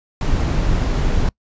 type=noise; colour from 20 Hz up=brown; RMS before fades=-17 dBFS; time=0.21-1.29 s; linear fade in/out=2 ms; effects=noise-tail reverb RT60 0.1 s tail -26 dB re dry + resampled to 16000 Hz